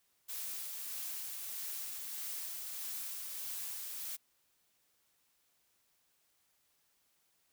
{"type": "noise with tremolo", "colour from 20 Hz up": "blue", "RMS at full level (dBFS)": -41, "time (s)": [0.28, 4.17], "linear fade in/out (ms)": 20, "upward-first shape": "sine", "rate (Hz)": 1.6, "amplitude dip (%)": 25, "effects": ["white hiss -75 dBFS RMS until 7.52 s"]}